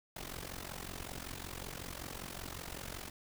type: noise with amplitude modulation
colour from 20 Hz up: pink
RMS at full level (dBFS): -41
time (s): 0.16-3.1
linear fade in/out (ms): 5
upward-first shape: sine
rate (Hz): 45.3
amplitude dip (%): 85
effects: none